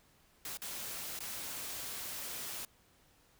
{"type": "noise with dropouts", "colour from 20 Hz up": "white", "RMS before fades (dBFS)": -42, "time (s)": [0.45, 2.65], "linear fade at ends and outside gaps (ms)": 2, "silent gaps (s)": [[0.572, 0.618], [1.191, 1.204]], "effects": ["pink hiss -67 dBFS RMS until 3.39 s"]}